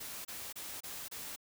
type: noise bursts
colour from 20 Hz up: white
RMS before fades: -44 dBFS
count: 5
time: 0-1.362 s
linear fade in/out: 10 ms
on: 250 ms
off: 28 ms
effects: none